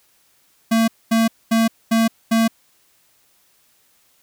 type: tone bursts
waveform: square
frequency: 226 Hz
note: A3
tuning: 47 cents sharp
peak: -14 dBFS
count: 5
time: 0.71-2.48 s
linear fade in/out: 10 ms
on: 170 ms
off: 230 ms
effects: white hiss -59 dBFS RMS until 4.22 s